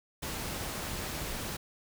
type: noise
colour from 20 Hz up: pink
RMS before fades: -37 dBFS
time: 0.22-1.57 s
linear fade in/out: 10 ms
effects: none